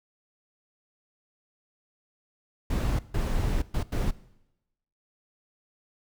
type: noise bursts at uneven times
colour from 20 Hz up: brown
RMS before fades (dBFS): -26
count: 4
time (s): 2.7-2.99 / 3.14-3.62 / 3.74-3.83 / 3.92-4.11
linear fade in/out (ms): 5
effects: noise-tail reverb RT60 0.9 s tail -19 dB re dry